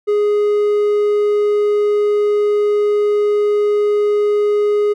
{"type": "tone", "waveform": "triangle", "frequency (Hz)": 415.3, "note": "G#4", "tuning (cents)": 0, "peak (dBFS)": -10, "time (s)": [0.07, 4.94], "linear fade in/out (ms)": 20, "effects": []}